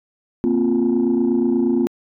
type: chord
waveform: sine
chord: Bb suspended second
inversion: none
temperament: equal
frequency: 233.1 / 261.6 / 349.2 Hz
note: Bb3 / C4 / F4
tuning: 0 / 0 / 0 cents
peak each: -18 dBFS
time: 0.44-1.87 s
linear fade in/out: 0 ms
effects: tanh soft clip ceiling -10 dBFS